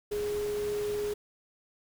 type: tone in noise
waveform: sine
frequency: 415.5 Hz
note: G#4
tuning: 1 cent sharp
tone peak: -29 dBFS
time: 0.11-1.14 s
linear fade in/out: 10 ms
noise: pink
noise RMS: -43 dBFS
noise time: 0.11-1.14 s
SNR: +11 dB
effects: none